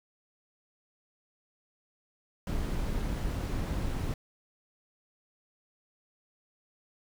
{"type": "noise with amplitude modulation", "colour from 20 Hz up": "brown", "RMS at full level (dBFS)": -30, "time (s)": [2.47, 4.14], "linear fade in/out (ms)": 2, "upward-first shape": "sine", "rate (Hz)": 239, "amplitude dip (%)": 40, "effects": []}